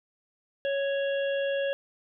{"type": "harmonic tone", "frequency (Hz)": 554.4, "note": "C#5", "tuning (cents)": 0, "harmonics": [1, 3, 5, 6], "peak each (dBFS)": [-26, -36, -40, -42], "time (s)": [0.65, 1.73], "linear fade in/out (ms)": 0, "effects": []}